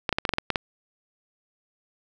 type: clicks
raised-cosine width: 0.3 ms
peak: -7 dBFS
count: 9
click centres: 0.092 / 0.127 / 0.185 / 0.252 / 0.292 / 0.337 / 0.384 / 0.503 / 0.558 s
effects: none